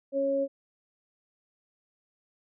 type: tone pair together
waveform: sine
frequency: 276.6 / 550 Hz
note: C#4 / C#5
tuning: -4 / -14 cents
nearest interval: octave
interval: 1190 cents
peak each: -32 / -25 dBFS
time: 0.12-0.48 s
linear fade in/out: 50 ms
effects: none